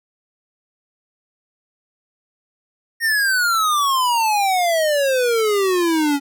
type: exponential sweep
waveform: square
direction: down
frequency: 1864.7 to 277.2 Hz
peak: -16 dBFS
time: 3-6.2 s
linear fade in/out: 50 ms
effects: none